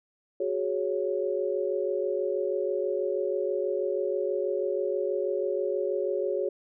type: chord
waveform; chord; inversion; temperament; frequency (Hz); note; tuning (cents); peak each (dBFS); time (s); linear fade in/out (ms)
sine; F# suspended second; none; just; 370 / 416.2 / 555; F#4 / G#4 / C#5; 0 / +4 / +2; -30; 0.4-6.49; 5
effects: none